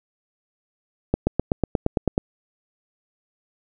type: accelerating click train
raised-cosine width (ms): 2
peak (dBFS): -5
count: 10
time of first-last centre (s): 1.14-2.179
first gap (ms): 130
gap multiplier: 0.97
effects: none